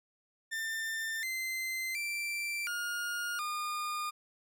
40% pulse tone with pitch steps, 1793 / 2070 / 2348 / 1425 / 1215 Hz, A6 / C7 / D7 / F6 / D#6, +32 / -19 / -1 / +34 / -42 cents, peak -33 dBFS, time 0.51-4.11 s, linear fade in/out 20 ms, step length 720 ms, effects none

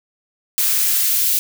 blue noise with high-pass filter sweep, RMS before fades -17 dBFS, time 0.58-1.39 s, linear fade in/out 0 ms, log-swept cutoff 1000 to 2700 Hz, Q 0.76, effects none

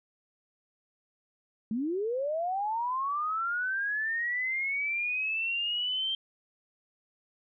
sine linear sweep, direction up, 207.7 to 3165 Hz, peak -28 dBFS, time 1.71-6.15 s, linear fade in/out 2 ms, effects none

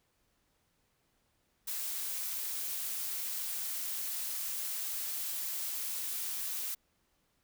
blue noise, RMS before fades -37 dBFS, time 1.67-6.75 s, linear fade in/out 10 ms, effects pink hiss -75 dBFS RMS until 7.43 s

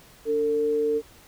sine tone pair together, 290.2 / 450.3 Hz, D4 / A4, -21 / +40 cents, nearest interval minor sixth, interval 761 cents, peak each -32 / -21 dBFS, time 0.25-1.02 s, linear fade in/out 50 ms, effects pink hiss -52 dBFS RMS until 1.27 s

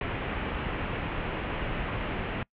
pink low-pass noise, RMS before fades -32 dBFS, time 0.01-2.43 s, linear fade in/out 2 ms, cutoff 3000 Hz, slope 48 dB/octave, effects noise-tail reverb RT60 0.1 s tail -25 dB re dry + MP3 96 kbps

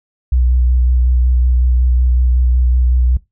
sine tone with vibrato, 62 Hz, B1, 7 cents sharp, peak -8 dBFS, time 0.32-3.17 s, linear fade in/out 5 ms, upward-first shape square, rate 5.4 Hz, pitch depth 17 cents each way, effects noise-tail reverb RT60 0.2 s tail -20 dB re dry + tanh soft clip ceiling -5 dBFS

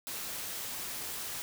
white noise, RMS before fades -39 dBFS, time 0.07-1.42 s, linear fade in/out 0 ms, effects none

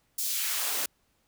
white noise with high-pass filter sweep, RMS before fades -30 dBFS, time 0.18-0.86 s, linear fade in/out 5 ms, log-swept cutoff 6400 to 220 Hz, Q 0.94, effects pink hiss -71 dBFS RMS until 1.27 s

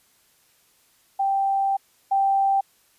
sine tone pair in turn, 784 / 784 Hz, G5 / G5, 0 / 0 cents, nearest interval unison, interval 0 cents, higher neither, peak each -19 / -17 dBFS, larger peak second, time 1.19-1.77 / 2.11-2.61 s, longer first, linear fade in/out 10 ms, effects white hiss -61 dBFS RMS until 2.98 s + resampled to 32000 Hz

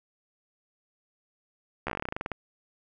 slowing click train, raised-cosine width 0.5 ms, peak -16 dBFS, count 16, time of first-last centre 1.87-2.317 s, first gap 13 ms, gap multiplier 1.11, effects none

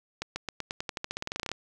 accelerating click train, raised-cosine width 0.2 ms, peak -15 dBFS, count 20, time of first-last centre 0.22-1.516 s, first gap 140 ms, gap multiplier 0.91, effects none

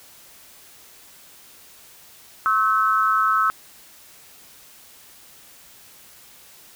sine tone with amplitude modulation, 1300 Hz, E6, 24 cents flat, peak -12 dBFS, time 2.46-3.5 s, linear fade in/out 0 ms, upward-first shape sine, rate 210 Hz, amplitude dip 90%, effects white hiss -48 dBFS RMS until 6.75 s

